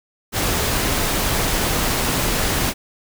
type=noise; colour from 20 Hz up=pink; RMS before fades=-20 dBFS; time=0.32-2.74 s; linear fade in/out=50 ms; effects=none